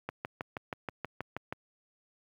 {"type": "click train", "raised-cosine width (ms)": 0.5, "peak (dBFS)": -20, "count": 10, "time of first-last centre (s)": [0.09, 1.525], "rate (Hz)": 6.27, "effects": ["high-pass 80 Hz 12 dB/octave", "10-bit"]}